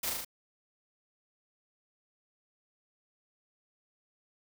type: noise with echo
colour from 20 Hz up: white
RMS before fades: -34 dBFS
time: 0.03-0.1 s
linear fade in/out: 5 ms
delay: 37 ms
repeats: 4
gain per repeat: -2 dB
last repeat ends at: 0.248 s
effects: none